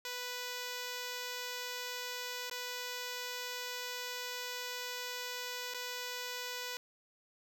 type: tone with dropouts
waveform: 5% pulse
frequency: 493.9 Hz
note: B4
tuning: in tune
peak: -27 dBFS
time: 0.05-6.77 s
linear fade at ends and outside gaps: 1 ms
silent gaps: 2.498-2.512 / 5.738-5.745 s
effects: none